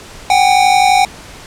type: tone pair together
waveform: square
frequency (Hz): 750 / 801.7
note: F#5 / G5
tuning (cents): +23 / +39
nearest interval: minor second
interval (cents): 116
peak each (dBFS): -11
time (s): 0.3-1.05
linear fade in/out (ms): 2
effects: pink hiss -34 dBFS RMS until 1.46 s + low-pass 9000 Hz 12 dB/octave